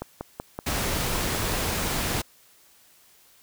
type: click train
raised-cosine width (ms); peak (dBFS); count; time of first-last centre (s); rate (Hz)
1; -17; 9; 0.02-1.538; 5.27
type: noise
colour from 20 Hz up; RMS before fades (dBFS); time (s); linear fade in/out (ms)
pink; -27; 0.66-2.22; 10
effects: white hiss -57 dBFS RMS until 3.42 s